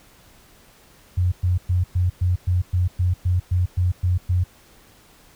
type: tone bursts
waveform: sine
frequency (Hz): 90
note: F#2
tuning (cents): -47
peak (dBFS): -16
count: 13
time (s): 1.17-4.44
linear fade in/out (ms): 10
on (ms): 150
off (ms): 110
effects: pink hiss -52 dBFS RMS until 5.35 s